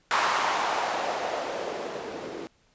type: noise with low-pass filter sweep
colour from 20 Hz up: violet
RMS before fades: -29 dBFS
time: 0.11-2.47 s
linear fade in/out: 0 ms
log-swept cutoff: 1100 to 360 Hz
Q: 2.1
effects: pink hiss -65 dBFS RMS until 2.74 s + resampled to 16000 Hz